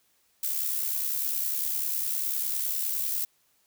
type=noise with amplitude modulation; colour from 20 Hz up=violet; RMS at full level=-27 dBFS; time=0.43-3.25 s; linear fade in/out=5 ms; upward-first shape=sine; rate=69.9 Hz; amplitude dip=50%; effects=white hiss -68 dBFS RMS until 3.66 s